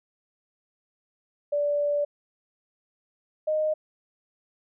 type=tone pair in turn; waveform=sine; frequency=582 / 617.9 Hz; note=D5 / D#5; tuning=-16 / -12 cents; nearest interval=minor second; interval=104 cents; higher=second; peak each=-22 dBFS; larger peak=neither; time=1.52-2.05 / 3.47-3.74 s; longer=first; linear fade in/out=10 ms; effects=none